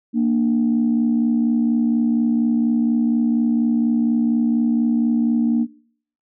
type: tone pair together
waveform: sine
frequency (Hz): 233.1 / 297.3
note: A#3 / D4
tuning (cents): 0 / +21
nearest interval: major third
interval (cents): 421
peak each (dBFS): -15 / -21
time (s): 0.13-5.67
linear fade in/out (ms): 50
effects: noise-tail reverb RT60 0.6 s tail -24 dB re dry + tanh soft clip ceiling -9 dBFS